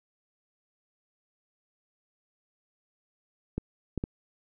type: clicks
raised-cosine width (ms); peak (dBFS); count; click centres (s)
3; -17; 3; 3.58 / 3.977 / 4.039
effects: none